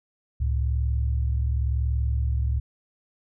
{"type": "tone pair together", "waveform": "sine", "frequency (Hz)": [69.08, 110], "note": ["C#2", "A2"], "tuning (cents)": [-5, 0], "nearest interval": "minor sixth", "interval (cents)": 805, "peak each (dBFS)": [-22, -28], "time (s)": [0.4, 2.6], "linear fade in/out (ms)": 10, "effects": []}